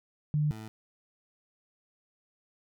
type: tone pair in turn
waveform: sine / 20% pulse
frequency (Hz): 150 / 109.49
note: D3 / A2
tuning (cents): +37 / -8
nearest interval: perfect fourth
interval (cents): 545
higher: first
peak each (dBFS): -24 / -36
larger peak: first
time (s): 0.34-0.51 / 0.51-0.68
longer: neither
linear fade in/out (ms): 0
effects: none